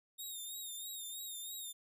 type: tone with vibrato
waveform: 10% pulse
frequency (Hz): 3697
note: A#7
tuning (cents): -15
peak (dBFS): -36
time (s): 0.18-1.73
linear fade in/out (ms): 20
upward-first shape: sine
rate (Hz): 3.1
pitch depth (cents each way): 62
effects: none